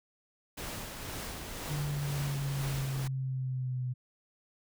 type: noise with tremolo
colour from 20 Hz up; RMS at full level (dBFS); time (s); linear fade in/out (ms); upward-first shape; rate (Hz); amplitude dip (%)
pink; -39; 0.57-3.08; 10; sine; 2; 35
type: exponential sweep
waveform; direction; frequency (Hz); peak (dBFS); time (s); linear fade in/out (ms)
sine; down; 146.83 to 125.3; -31; 1.69-3.94; 20
effects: none